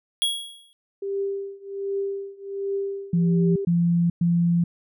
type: tone with exponential decay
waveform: square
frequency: 3322 Hz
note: G#7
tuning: in tune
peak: -18 dBFS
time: 0.22-0.73 s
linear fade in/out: 0 ms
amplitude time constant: 110 ms
type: tone with tremolo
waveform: sine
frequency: 395.4 Hz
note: G4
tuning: 15 cents sharp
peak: -22 dBFS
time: 1.02-3.65 s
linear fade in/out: 5 ms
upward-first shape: triangle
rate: 1.3 Hz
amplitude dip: 95%
type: tone bursts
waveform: sine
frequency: 171.4 Hz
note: F3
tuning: 32 cents flat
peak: -17 dBFS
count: 3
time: 3.13-4.64 s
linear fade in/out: 5 ms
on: 430 ms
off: 110 ms
effects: none